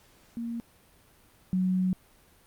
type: tone pair in turn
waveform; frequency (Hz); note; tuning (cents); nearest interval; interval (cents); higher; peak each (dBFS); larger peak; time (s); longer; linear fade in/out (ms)
sine; 233.1 / 185.01; A#3 / F#3; 0 / 0; major third; 400; first; -31 / -23; second; 0.37-0.6 / 1.53-1.93; second; 0
effects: pink hiss -60 dBFS RMS until 2.46 s + Opus 48 kbps